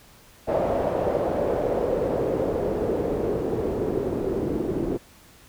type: noise with low-pass filter sweep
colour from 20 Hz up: white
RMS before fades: -25 dBFS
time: 0.47-4.98 s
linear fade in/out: 20 ms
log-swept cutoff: 610 to 350 Hz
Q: 3.3
effects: pink hiss -52 dBFS RMS until 5.48 s